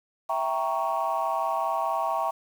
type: chord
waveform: sine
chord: E diminished seventh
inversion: none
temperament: equal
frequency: 659.3 / 784 / 932.3 / 1108.7 Hz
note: E5 / G5 / Bb5 / Db6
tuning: 0 / 0 / 0 / 0 cents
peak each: -29 dBFS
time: 0.29-2.31 s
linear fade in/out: 10 ms
effects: tanh soft clip ceiling -17 dBFS + 8-bit